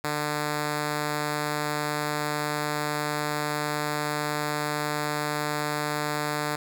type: tone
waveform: 5% pulse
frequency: 149.1 Hz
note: D3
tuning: 27 cents sharp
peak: -15 dBFS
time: 0.04-6.56 s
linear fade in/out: 5 ms
effects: none